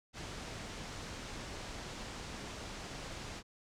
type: low-pass noise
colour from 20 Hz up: pink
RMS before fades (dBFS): -45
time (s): 0.13-3.43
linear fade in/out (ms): 50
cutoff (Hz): 7500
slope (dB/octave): 24
effects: none